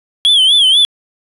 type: tone with vibrato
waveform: triangle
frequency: 3265 Hz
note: G#7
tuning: 30 cents flat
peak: -5 dBFS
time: 0.25-0.85 s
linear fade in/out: 0 ms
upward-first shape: sine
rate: 4.1 Hz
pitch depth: 130 cents each way
effects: resampled to 32000 Hz